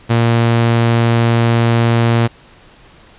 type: tone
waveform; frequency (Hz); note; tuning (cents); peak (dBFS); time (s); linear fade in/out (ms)
sawtooth; 116.54; A#2; 0; -6; 0.09-2.28; 20
effects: pink hiss -44 dBFS RMS until 3.18 s + resampled to 8000 Hz